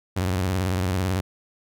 sawtooth tone with vibrato, 92.5 Hz, F#2, in tune, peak -18 dBFS, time 0.16-1.21 s, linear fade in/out 10 ms, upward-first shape sine, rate 18 Hz, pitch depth 130 cents each way, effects none

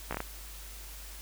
slowing click train, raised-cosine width 0.5 ms, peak -18 dBFS, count 5, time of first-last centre 0.11-0.204 s, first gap 15 ms, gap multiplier 1.31, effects added 50 Hz sine -45 dBFS peak until 1.21 s + white hiss -48 dBFS RMS until 1.21 s

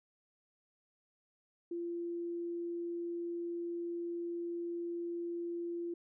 sine tone, 343.1 Hz, F4, 31 cents flat, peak -36 dBFS, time 1.71-5.94 s, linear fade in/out 5 ms, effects none

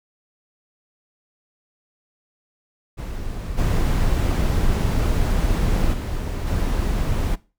brown noise with level steps, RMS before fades -29 / -19 / -25 / -21 dBFS, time 2.97-7.36 s, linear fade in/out 20 ms, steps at 3.57 / 5.92 / 6.46 s, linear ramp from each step 20 ms, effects noise-tail reverb RT60 0.3 s tail -19 dB re dry

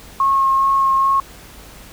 sine tone with vibrato, 1083 Hz, C#6, 41 cents flat, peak -12 dBFS, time 0.2-1.2 s, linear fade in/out 2 ms, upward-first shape sine, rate 2.4 Hz, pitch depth 12 cents each way, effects added 50 Hz sine -45 dBFS peak until 1.92 s + pink hiss -41 dBFS RMS until 1.92 s

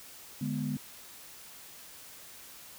sine chord, G# diminished, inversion second, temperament equal, 146.83 / 207.7 / 246.9 Hz, D3 / G#3 / B3, 0 / 0 / 0 cents, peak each -34 / -35 / -34 dBFS, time 0.41-0.77 s, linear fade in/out 5 ms, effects tanh soft clip ceiling -21 dBFS + white hiss -50 dBFS RMS until 2.78 s

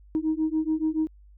sine beating tone pair, 311.1 / 318.1 Hz, D#4 / D#4, 0 / +38 cents, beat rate 7 Hz, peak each -25 dBFS, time 0.15-1.07 s, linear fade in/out 0 ms, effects tanh soft clip ceiling -17 dBFS + added 50 Hz sine -49 dBFS peak until 1.37 s

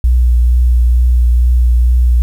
sine tone with vibrato, 60.6 Hz, B1, 32 cents flat, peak -6 dBFS, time 0.04-2.22 s, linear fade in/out 0 ms, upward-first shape triangle, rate 2.2 Hz, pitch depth 28 cents each way, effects 7-bit

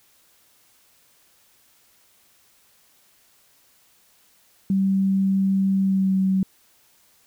sine tone with pitch glide, 193.3 to 190.31 Hz, G3 to F#3, -24 to +49 cents, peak -17 dBFS, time 4.7-6.43 s, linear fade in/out 2 ms, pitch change -27 cents, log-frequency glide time 5.8-6.16 s, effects white hiss -59 dBFS RMS until 7.26 s

